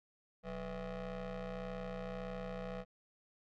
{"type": "ring-modulated tone", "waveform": "25% pulse", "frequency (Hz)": 155.56, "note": "D#3", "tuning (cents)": 0, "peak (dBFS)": -34, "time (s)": [0.43, 2.85], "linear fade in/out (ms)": 50, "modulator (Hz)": 342, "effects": ["low-pass 3000 Hz 12 dB/octave"]}